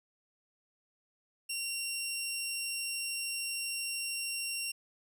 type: tone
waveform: 15% pulse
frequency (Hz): 2753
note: F7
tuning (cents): -25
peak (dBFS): -27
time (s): 1.49-4.72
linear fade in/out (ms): 10
effects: none